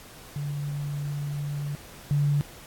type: tone pair in turn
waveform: sine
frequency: 144.5 / 144.5 Hz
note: D3 / D3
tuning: -28 / -28 cents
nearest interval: unison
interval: 0 cents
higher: neither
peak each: -28 / -20 dBFS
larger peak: second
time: 0.36-1.75 / 2.11-2.41 s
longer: first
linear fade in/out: 0 ms
effects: pink hiss -47 dBFS RMS until 2.66 s + AAC 64 kbps